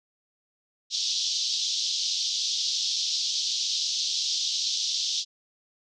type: band-pass noise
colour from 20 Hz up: white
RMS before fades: -28 dBFS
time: 0.9-5.25 s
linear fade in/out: 50 ms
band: 3300 to 5900 Hz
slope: 48 dB/octave
effects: none